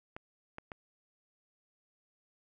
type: clicks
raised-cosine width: 0.5 ms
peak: -27 dBFS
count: 3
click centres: 0.165 / 0.584 / 0.718 s
effects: none